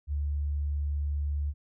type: tone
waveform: sine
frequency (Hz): 72.6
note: D2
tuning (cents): -19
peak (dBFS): -27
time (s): 0.07-1.54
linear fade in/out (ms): 50
effects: none